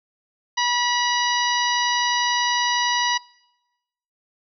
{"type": "harmonic tone", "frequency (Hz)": 971, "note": "B5", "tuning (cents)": -30, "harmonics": [1, 2, 3, 4, 5, 6], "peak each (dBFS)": [-22, -25, -27, -28, -29, -30], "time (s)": [0.57, 3.18], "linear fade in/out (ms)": 10, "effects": ["noise-tail reverb RT60 1.0 s tail -25 dB re dry"]}